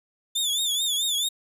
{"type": "tone with vibrato", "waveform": "sawtooth", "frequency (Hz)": 3520, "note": "A7", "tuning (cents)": 0, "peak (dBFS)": -20, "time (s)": [0.35, 1.29], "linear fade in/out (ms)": 10, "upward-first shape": "triangle", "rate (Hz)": 4.6, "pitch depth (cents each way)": 120, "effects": ["resampled to 32000 Hz"]}